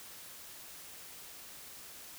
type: silence
effects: white hiss -50 dBFS RMS until 2.18 s